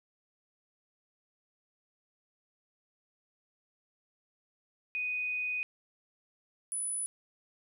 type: tone pair in turn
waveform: sine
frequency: 2489 / 9956 Hz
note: D#7 / D#9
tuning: 0 / 0 cents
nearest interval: 2 octaves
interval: 2400 cents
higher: second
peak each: -31 / -32 dBFS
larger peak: first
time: 4.95-5.63 / 6.72-7.06 s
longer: first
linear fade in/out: 0 ms
effects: 12-bit